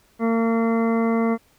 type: harmonic tone with a mistuned harmonic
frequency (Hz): 228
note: A#3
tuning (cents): -38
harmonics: 1 / 2 / 3 / 4 / 5 / 6 / 8 / 9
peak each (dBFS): -19 / -24 / -29 / -35 / -31 / -37 / -44 / -36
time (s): 0.19-1.38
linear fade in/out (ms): 50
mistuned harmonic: 6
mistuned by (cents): +15
effects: pink hiss -59 dBFS RMS until 1.58 s